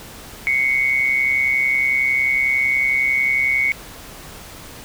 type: tone pair together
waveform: sine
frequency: 2084 / 2215 Hz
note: C7 / C#7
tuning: -7 / -2 cents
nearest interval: minor second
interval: 105 cents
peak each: -22 / -16 dBFS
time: 0.47-3.72 s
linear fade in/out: 0 ms
effects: pink hiss -38 dBFS RMS until 4.84 s